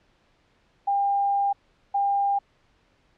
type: tone bursts at uneven times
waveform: sine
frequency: 800 Hz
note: G5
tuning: 35 cents sharp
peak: -20 dBFS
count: 2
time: 0.87-1.53 / 1.94-2.39 s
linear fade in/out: 10 ms
effects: pink hiss -64 dBFS RMS until 3.17 s + low-pass 4000 Hz 12 dB/octave